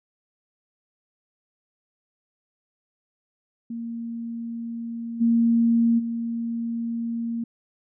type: tone with level steps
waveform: sine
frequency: 231.9 Hz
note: A#3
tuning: 9 cents flat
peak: -29 / -16 / -25 dBFS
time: 3.7-7.44 s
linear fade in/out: 5 ms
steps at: 5.2 / 5.98 s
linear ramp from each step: 20 ms
effects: none